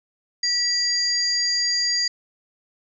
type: tone cluster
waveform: sine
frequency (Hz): 1937 / 4768 / 6660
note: B6 / D8 / G#8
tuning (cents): -34 / +25 / +4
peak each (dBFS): -29 / -20 / -29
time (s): 0.43-2.08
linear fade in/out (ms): 5
effects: none